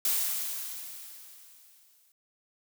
blue noise with exponential decay, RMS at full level -26 dBFS, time 0.05-2.12 s, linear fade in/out 2 ms, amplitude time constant 450 ms, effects none

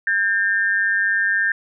sine tone pair together, 1603.6 / 1800 Hz, G6 / A6, +39 / +39 cents, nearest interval major second, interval 200 cents, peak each -19 dBFS, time 0.07-1.52 s, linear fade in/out 2 ms, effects none

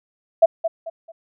sine tone with echo, 659.3 Hz, E5, in tune, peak -7 dBFS, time 0.42-0.46 s, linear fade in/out 10 ms, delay 220 ms, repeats 3, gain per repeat -10 dB, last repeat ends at 1.12 s, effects none

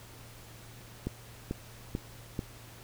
click train, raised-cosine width 3 ms, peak -19 dBFS, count 4, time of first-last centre 1.07-2.392 s, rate 2.27 Hz, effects added 115 Hz sine -52 dBFS peak until 2.83 s + pink hiss -52 dBFS RMS until 2.83 s

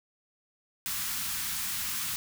white band-stop noise, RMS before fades -33 dBFS, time 0.86-2.16 s, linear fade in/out 0 ms, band 240 to 1000 Hz, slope 24 dB/octave, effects none

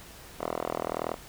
5% pulse tone with band-pass filter, 40.75 Hz, E1, 19 cents flat, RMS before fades -33 dBFS, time 0.38-1.17 s, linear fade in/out 50 ms, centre 770 Hz, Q 5.3, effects pink hiss -48 dBFS RMS until 1.28 s

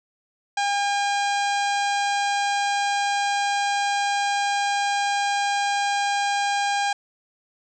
harmonic tone with a mistuned harmonic, 807 Hz, G#5, 50 cents flat, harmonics 1 / 2 / 3 / 4 / 5 / 6 / 7 / 8 / 9 / 10, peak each -22 / -28 / -32 / -34 / -36 / -38 / -39 / -40 / -41 / -42 dBFS, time 0.57-6.93 s, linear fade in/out 5 ms, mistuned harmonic 9, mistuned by +28 cents, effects none

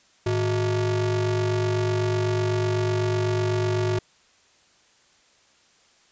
square ring-modulated tone, 130 Hz, C3, 11 cents flat, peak -19 dBFS, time 0.26-3.99 s, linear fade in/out 5 ms, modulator 236 Hz, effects white hiss -59 dBFS RMS until 6.11 s + resampled to 16000 Hz

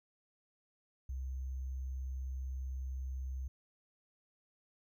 sine tone with sample-and-hold, 65.41 Hz, C2, in tune, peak -37 dBFS, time 1.09-3.48 s, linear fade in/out 5 ms, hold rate 6300 Hz, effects none

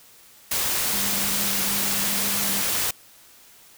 sine tone in noise, 199 Hz, G3, 26 cents sharp, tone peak -34 dBFS, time 0.93-2.61 s, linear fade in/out 5 ms, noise white, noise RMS -24 dBFS, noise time 0.51-2.91 s, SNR -13 dB, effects white hiss -51 dBFS RMS until 3.77 s

